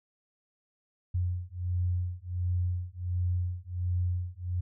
sine beating tone pair, 88.7 / 90.1 Hz, F2 / F#2, +27 / -45 cents, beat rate 1.4 Hz, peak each -31 dBFS, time 1.14-4.61 s, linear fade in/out 10 ms, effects none

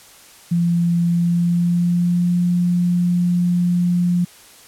sine tone with pitch glide, 171.4 to 176.12 Hz, F3 to F3, -32 to +15 cents, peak -14 dBFS, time 0.51-4.25 s, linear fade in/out 10 ms, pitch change +47 cents, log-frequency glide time 1.08-2.38 s, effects white hiss -45 dBFS RMS until 4.67 s + low-pass 12000 Hz 12 dB/octave

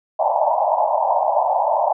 pink band-pass noise, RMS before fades -18 dBFS, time 0.19-1.93 s, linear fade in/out 10 ms, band 590 to 970 Hz, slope 96 dB/octave, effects none

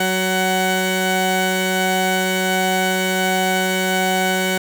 15% pulse tone pair together, 186.7 / 748.2 Hz, F#3 / F#5, +16 / +19 cents, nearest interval 2 octaves, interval 2403 cents, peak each -13 dBFS, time 0-4.58 s, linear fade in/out 5 ms, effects none

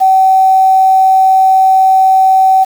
sine tone with quantisation, 762 Hz, G5, 49 cents flat, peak -4 dBFS, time 0-2.65 s, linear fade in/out 20 ms, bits 5, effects none

